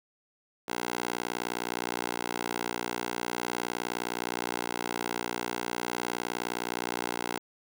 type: tone with high-pass filter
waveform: 10% pulse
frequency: 59.6 Hz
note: A#1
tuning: 39 cents sharp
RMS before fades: -34 dBFS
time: 0.68-7.39 s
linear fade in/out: 5 ms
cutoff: 470 Hz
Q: 0.85
effects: none